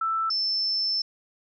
sine tone pair in turn, 1325 / 5300 Hz, E6 / E8, +9 / +9 cents, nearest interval 2 octaves, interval 2400 cents, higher second, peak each -23 dBFS, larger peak neither, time 0.01-0.3 / 0.3-1.02 s, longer second, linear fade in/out 5 ms, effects none

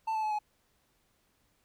triangle tone with pitch steps, 887 / 872.3 / 857.8 / 843.5 Hz, A5 / A5 / A5 / G#5, +14 / -15 / -44 / +27 cents, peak -27 dBFS, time 0.07-0.39 s, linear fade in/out 10 ms, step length 80 ms, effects pink hiss -72 dBFS RMS until 1.64 s

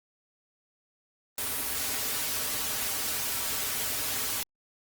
white noise with comb filter, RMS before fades -31 dBFS, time 1.38-4.43 s, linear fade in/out 2 ms, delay 5.7 ms, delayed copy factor -0.8, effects Opus 32 kbps

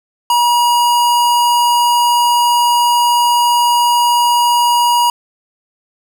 square tone, 959 Hz, A#5, 49 cents sharp, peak -10 dBFS, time 0.3-5.1 s, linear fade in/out 2 ms, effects none

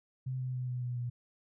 sine tone with pitch steps, 129.5 / 127.86 / 126.25 / 124.66 / 123.08 / 121.53 Hz, C3 / C3 / B2 / B2 / B2 / B2, -17 / -40 / +39 / +17 / -5 / -27 cents, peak -33 dBFS, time 0.26-1.1 s, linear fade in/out 10 ms, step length 140 ms, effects none

